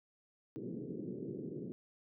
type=band-pass noise; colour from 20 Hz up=white; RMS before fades=-43 dBFS; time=0.56-1.72 s; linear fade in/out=0 ms; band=120 to 420 Hz; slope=48 dB/octave; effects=none